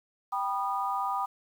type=chord; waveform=sine; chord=G augmented; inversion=none; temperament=just; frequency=784 / 980 / 1225 Hz; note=G5 / B5 / D#6; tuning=0 / -14 / -27 cents; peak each=-32 dBFS; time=0.32-1.26 s; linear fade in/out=10 ms; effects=9-bit